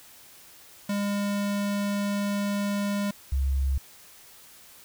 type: tone pair in turn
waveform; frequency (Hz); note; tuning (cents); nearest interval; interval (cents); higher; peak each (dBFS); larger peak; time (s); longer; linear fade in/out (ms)
square / sine; 202.6 / 67.61; G#3 / C#2; -43 / -43; octave + perfect fifth; 1900; first; -26 / -22; second; 0.89-3.11 / 3.32-3.78; first; 5
effects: white hiss -51 dBFS RMS until 4.84 s